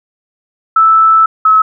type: tone pair in turn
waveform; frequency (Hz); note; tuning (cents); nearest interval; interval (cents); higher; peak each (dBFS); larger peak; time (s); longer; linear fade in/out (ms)
sine; 1316 / 1290.4; E6 / E6; -3 / -37; unison; 34; first; -4; neither; 0.76-1.26 / 1.45-1.62; first; 5
effects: none